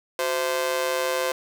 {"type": "tone with amplitude modulation", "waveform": "sawtooth", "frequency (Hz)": 518, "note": "C5", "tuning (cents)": -17, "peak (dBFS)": -15, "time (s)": [0.19, 1.32], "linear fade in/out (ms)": 2, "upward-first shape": "sine", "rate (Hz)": 148, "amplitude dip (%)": 90, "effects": []}